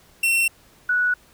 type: tone pair in turn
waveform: 45% pulse / sine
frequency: 2711 / 1472.2 Hz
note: E7 / F#6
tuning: +48 / -9 cents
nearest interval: major seventh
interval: 1057 cents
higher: first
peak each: -17 dBFS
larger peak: neither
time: 0.23-0.48 / 0.89-1.14 s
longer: neither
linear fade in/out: 5 ms
effects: pink hiss -54 dBFS RMS until 1.33 s